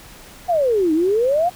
sine exponential two-way sweep, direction down then up, 740 to 303.9 to 740 Hz, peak -14 dBFS, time 0.48-1.5 s, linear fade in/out 20 ms, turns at 0.93 s, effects pink hiss -42 dBFS RMS until 1.55 s

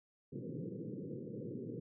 pink band-pass noise, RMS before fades -44 dBFS, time 0.32-1.8 s, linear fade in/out 10 ms, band 110 to 510 Hz, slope 96 dB/octave, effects none

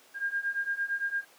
sine beating tone pair, 1607 / 1615.8 Hz, G6 / G#6, +43 / -48 cents, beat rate 8.8 Hz, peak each -33 / -31 dBFS, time 0.14-1.25 s, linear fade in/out 50 ms, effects pink hiss -57 dBFS RMS until 1.38 s + high-pass 400 Hz 12 dB/octave

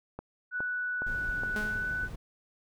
click train, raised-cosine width 1 ms, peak -24 dBFS, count 4, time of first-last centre 0.19-1.435 s, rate 2.41 Hz
sine tone with pitch glide, 1480 to 1493.7 Hz, F#6 to F#6, 0 to +16 cents, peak -30 dBFS, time 0.51-2.09 s, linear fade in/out 50 ms, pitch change +16 cents, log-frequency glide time 1.47-1.86 s
brown noise, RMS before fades -40 dBFS, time 1.06-2.16 s, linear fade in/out 10 ms
sawtooth tone with exponential decay, 211.3 Hz, G#3, 30 cents sharp, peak -28 dBFS, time 1.56-2.07 s, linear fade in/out 2 ms, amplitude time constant 110 ms
effects none

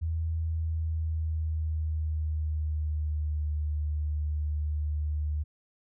sine tone with pitch glide, 81.1 to 75.23 Hz, E2 to D2, -28 to +42 cents, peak -27 dBFS, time 0.01-5.44 s, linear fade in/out 20 ms, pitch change -130 cents, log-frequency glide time 0.37-3.54 s, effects none

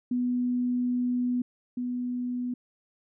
sine tone pair in turn, 246.9 / 246.9 Hz, B3 / B3, 0 / 0 cents, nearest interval unison, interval 0 cents, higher neither, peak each -24 / -28 dBFS, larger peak first, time 0.11-1.42 / 1.77-2.54 s, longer first, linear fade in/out 5 ms, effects none

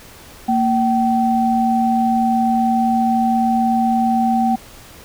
sine tone pair together, 230.9 / 768 Hz, A#3 / G5, -16 / -36 cents, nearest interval octave + major sixth, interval 2080 cents, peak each -16 dBFS, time 0.48-4.56 s, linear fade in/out 10 ms, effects pink hiss -41 dBFS RMS until 5.04 s

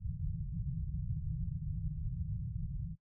white low-pass noise, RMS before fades -38 dBFS, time 0-2.96 s, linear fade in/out 50 ms, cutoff 170 Hz, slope 96 dB/octave, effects noise-tail reverb RT60 0.1 s tail -19 dB re dry

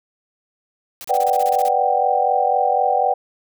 white noise bursts, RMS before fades -34 dBFS, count 11, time 1.01-1.684 s, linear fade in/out 0 ms, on 34 ms, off 30 ms
sine chord, G major seventh, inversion first, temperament equal, 493.9 / 587.3 / 740 / 784 Hz, B4 / D5 / F#5 / G5, 0 / 0 / 0 / 0 cents, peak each -23 / -23 / -19 / -18 dBFS, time 1.09-3.14 s, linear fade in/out 10 ms
effects none

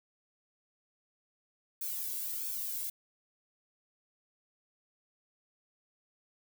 violet noise with flanger, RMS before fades -37 dBFS, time 1.81-2.9 s, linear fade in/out 5 ms, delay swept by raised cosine 1 to 1.66 ms, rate 1.5 Hz, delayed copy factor -0.95, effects none

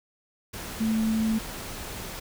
sine tone in noise, 221 Hz, A3, 8 cents sharp, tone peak -22 dBFS, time 0.8-1.39 s, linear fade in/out 10 ms, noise pink, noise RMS -37 dBFS, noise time 0.53-2.2 s, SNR +12 dB, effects none

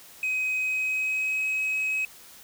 sine tone with pitch glide, 2524 to 2549 Hz, D#7 to D#7, +24 to +41 cents, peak -22 dBFS, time 0.23-2.05 s, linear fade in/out 2 ms, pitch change +17 cents, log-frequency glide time 0.59-1.49 s, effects tanh soft clip ceiling -23 dBFS + white hiss -49 dBFS RMS until 2.43 s

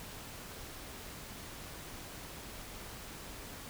silence, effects pink hiss -47 dBFS RMS until 3.69 s

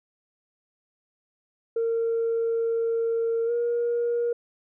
sine tone with pitch glide, 458.7 to 474.1 Hz, A#4 to A#4, -28 to +29 cents, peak -21 dBFS, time 1.76-4.33 s, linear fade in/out 5 ms, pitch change +57 cents, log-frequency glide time 3.46-3.51 s, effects tanh soft clip ceiling -19 dBFS

